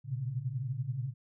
sine tone cluster, 117.2 / 126.4 / 138.1 Hz, A#2 / B2 / C#3, +10 / +41 / -6 cents, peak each -37 / -38 / -36 dBFS, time 0.04-1.14 s, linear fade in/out 50 ms, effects none

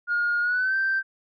sine tone with pitch glide, 1426 to 1564.1 Hz, F6 to G6, +36 to -4 cents, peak -20 dBFS, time 0.07-1.03 s, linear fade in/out 50 ms, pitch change +160 cents, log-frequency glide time 0.41-0.76 s, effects tanh soft clip ceiling -17 dBFS

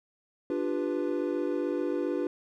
triangle chord, G dominant seventh, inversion second, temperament equal with one note detuned, 293.7 / 349.2 / 396.3 / 493.9 Hz, D4 / F4 / G4 / B4, 0 / 0 / +19 / 0 cents, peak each -30 / -30 / -33 / -32 dBFS, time 0.5-2.27 s, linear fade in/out 2 ms, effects none

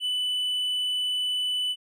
triangle tone, 2988 Hz, F#7, 16 cents sharp, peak -23 dBFS, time 0-1.76 s, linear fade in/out 50 ms, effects none

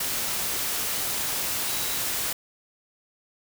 sine tone in noise, 3897 Hz, B7, 24 cents flat, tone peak -38 dBFS, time 1.68-1.98 s, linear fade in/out 5 ms, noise white, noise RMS -28 dBFS, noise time 0-2.33 s, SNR -13 dB, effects none

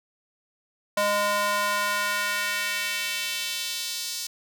square tone with high-pass filter sweep, 205.3 Hz, G#3, 20 cents flat, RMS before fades -27 dBFS, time 0.97-4.27 s, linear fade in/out 5 ms, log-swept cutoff 680 to 5000 Hz, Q 1.5, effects none

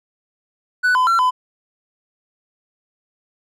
triangle tone with pitch steps, 1488 / 1013 / 1358 / 1009 Hz, F#6 / B5 / F6 / B5, +9 / +44 / -49 / +37 cents, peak -11 dBFS, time 0.83-1.31 s, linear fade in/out 20 ms, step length 120 ms, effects none

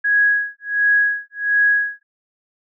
sine tone with tremolo, 1661.2 Hz, G#6, in tune, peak -11 dBFS, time 0.04-2.03 s, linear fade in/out 10 ms, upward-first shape sine, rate 1.4 Hz, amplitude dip 100%, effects none

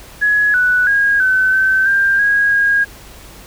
sine tone with pitch steps, 1681 / 1483 / 1635 / 1521 / 1539 / 1591 / 1644 / 1633 Hz, G#6 / F#6 / G#6 / F#6 / G6 / G6 / G#6 / G#6, +20 / +4 / -28 / +47 / -32 / +25 / -18 / -30 cents, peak -10 dBFS, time 0.21-2.85 s, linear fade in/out 20 ms, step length 330 ms, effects added 50 Hz sine -43 dBFS peak until 3.46 s + pink hiss -39 dBFS RMS until 3.46 s

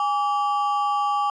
triangle ring-modulated tone, 987.8 Hz, B5, in tune, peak -15 dBFS, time 0-1.3 s, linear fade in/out 2 ms, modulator 166 Hz, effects resampled to 22050 Hz

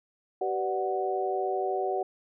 sine chord, G major seventh, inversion none, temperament equal with one note detuned, 383.3 / 493.9 / 587.3 / 740 Hz, G4 / B4 / D5 / F#5, -39 / 0 / 0 / 0 cents, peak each -30 / -36 / -35 / -30 dBFS, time 0.41-2.03 s, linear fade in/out 5 ms, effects none

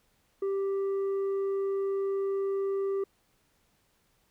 sine tone with tanh clipping, 392 Hz, G4, in tune, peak -28 dBFS, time 0.42-3.04 s, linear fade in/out 5 ms, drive 4 dB, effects pink hiss -70 dBFS RMS until 4.3 s

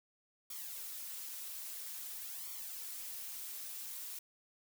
blue noise with flanger, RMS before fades -45 dBFS, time 0.5-4.19 s, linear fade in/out 5 ms, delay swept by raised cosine 0.89 to 6.29 ms, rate 0.5 Hz, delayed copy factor +0.7, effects none

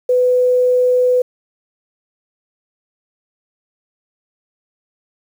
sine tone, 499.7 Hz, B4, 20 cents sharp, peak -10 dBFS, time 0.09-1.22 s, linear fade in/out 5 ms, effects 7-bit

